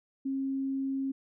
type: tone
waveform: sine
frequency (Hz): 270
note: C#4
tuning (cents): -45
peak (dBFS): -29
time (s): 0.25-1.12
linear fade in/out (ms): 10
effects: none